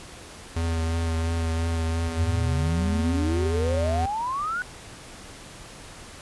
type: tone with vibrato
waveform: square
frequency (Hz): 82.41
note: E2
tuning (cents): 0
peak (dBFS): -24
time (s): 0.56-4.06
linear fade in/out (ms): 5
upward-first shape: triangle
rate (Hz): 2.9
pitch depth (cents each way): 24
type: exponential sweep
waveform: sine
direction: up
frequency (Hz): 77.78 to 1500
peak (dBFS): -25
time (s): 2.08-4.62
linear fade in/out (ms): 0
effects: pink hiss -43 dBFS RMS until 6.21 s + resampled to 24000 Hz